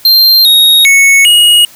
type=tone with pitch steps; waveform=square; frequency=4170 / 3758 / 2208 / 2886 Hz; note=C8 / A#7 / C#7 / F#7; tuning=-7 / +13 / -7 / -44 cents; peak=-3 dBFS; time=0.05-1.65 s; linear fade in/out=2 ms; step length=400 ms; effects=white hiss -37 dBFS RMS until 1.75 s